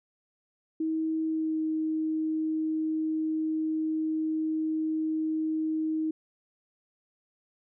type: tone with pitch glide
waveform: sine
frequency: 318.7 to 314.9 Hz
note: D#4 to D#4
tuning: +42 to +21 cents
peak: -26 dBFS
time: 0.8-6.11 s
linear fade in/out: 5 ms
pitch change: -21 cents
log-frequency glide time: 1.25-1.6 s
effects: none